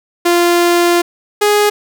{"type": "tone pair in turn", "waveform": "sawtooth", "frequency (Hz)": [347, 415.5], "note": ["F4", "G#4"], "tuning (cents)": [-11, 1], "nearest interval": "minor third", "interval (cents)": 312, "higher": "second", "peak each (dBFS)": -5, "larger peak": "neither", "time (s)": [[0.25, 1.02], [1.41, 1.7]], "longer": "first", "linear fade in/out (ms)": 10, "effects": []}